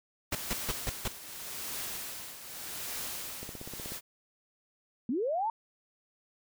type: noise with tremolo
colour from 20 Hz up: white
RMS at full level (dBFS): -37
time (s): 0.31-4.01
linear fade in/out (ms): 50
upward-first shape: triangle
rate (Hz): 0.84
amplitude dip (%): 70
type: noise bursts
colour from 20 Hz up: pink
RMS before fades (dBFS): -31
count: 5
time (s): 0.32-1.08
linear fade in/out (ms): 5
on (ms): 32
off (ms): 150
type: click train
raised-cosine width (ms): 2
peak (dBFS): -29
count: 9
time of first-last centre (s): 3.43-3.921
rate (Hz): 16.3
type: linear sweep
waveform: sine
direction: up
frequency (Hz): 213.5 to 932.3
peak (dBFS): -28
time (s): 5.09-5.5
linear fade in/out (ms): 2
effects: none